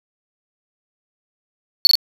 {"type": "tone with echo", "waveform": "triangle", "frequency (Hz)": 4435, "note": "C#8", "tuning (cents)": 0, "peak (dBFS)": -4, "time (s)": [1.85, 1.87], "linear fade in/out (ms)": 0, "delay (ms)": 42, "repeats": 2, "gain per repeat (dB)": -3, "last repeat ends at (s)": 1.954, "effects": []}